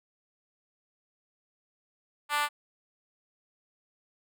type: tone with high-pass filter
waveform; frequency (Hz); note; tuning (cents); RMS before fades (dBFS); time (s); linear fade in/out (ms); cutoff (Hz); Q
5% pulse; 293.7; D4; 0; -28; 2.29-2.49; 50; 1000; 3.2
effects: none